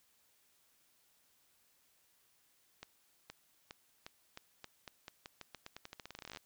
accelerating click train, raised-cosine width 0.2 ms, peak -29 dBFS, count 29, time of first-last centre 2.83-6.372 s, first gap 470 ms, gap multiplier 0.87, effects white hiss -72 dBFS RMS until 6.45 s

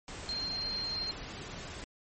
sine tone in noise, 4186 Hz, C8, in tune, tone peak -33 dBFS, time 0.29-1.11 s, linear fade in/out 0 ms, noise pink, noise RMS -43 dBFS, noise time 0.08-1.84 s, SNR +7 dB, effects low-pass 11000 Hz 12 dB/octave + MP3 32 kbps

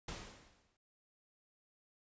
pink noise with exponential decay, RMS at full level -42 dBFS, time 0.08-0.77 s, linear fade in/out 5 ms, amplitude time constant 150 ms, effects noise-tail reverb RT60 0.2 s tail -22 dB re dry + resampled to 16000 Hz

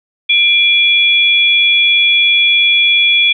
sine tone pair together, 2380 / 3377 Hz, D7 / G#7, +22 / +28 cents, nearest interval tritone, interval 606 cents, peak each -10 dBFS, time 0.29-3.33 s, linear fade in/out 10 ms, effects none

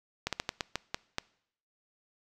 slowing click train, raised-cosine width 0.2 ms, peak -13 dBFS, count 8, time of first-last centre 0.27-1.184 s, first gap 57 ms, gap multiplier 1.27, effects noise-tail reverb RT60 0.7 s tail -23 dB re dry

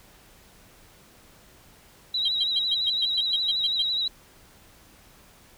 sine tone with vibrato, 3893 Hz, B7, 26 cents flat, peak -23 dBFS, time 2.14-4.08 s, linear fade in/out 5 ms, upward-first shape triangle, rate 12 Hz, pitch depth 56 cents each way
sine tone bursts, 3200 Hz, G7, 35 cents sharp, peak -21 dBFS, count 11, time 2.25-3.824 s, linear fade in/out 5 ms, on 34 ms, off 120 ms
effects tanh soft clip ceiling -12 dBFS + pink hiss -54 dBFS RMS until 5.57 s

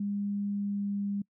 sine tone with pitch glide, 202.5 to 201.2 Hz, G#3 to G3, -43 to +45 cents, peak -29 dBFS, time 0-1.22 s, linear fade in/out 5 ms, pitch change -12 cents, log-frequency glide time 0.49-1.05 s, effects noise-tail reverb RT60 0.1 s tail -25 dB re dry

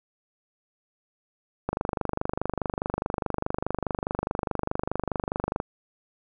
click train, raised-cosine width 1 ms, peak -12 dBFS, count 98, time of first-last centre 1.69-5.601 s, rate 24.8 Hz, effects none

